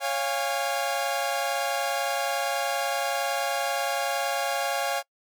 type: chord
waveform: sawtooth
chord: Db major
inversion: none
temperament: equal with one note detuned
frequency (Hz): 554.4 / 698.5 / 816.3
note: Db5 / F5 / Ab5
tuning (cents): 0 / 0 / -30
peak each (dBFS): -26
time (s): 0-5.03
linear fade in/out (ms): 50
effects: noise-tail reverb RT60 0.1 s tail -24 dB re dry